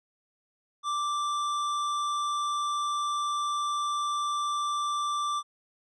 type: tone with tanh clipping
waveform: sine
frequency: 1174.7 Hz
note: D6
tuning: in tune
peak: -29 dBFS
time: 0.83-5.43 s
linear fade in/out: 50 ms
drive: 15 dB
effects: resampled to 24000 Hz